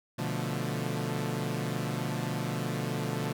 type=chord; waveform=sawtooth; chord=B half-diminished seventh; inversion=none; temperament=equal; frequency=123.47 / 146.83 / 174.61 / 220 Hz; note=B2 / D3 / F3 / A3; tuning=0 / 0 / 0 / 0 cents; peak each=-31 / -31 / -33 / -34 dBFS; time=0.18-3.33 s; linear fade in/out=10 ms; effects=none